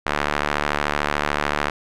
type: tone with band-pass filter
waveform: sawtooth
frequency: 73.6 Hz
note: D2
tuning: 4 cents sharp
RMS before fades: -23 dBFS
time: 0.06-1.7 s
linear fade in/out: 5 ms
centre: 1500 Hz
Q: 0.98
effects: none